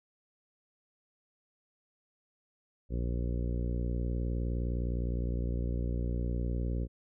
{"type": "harmonic tone", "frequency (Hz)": 59.6, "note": "A#1", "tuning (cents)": 39, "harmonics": [1, 2, 3, 4, 5, 6, 7, 8, 9], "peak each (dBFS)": [-31, -37, -41, -43, -45, -47, -48, -49, -50], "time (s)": [2.89, 6.88], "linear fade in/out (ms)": 50, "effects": []}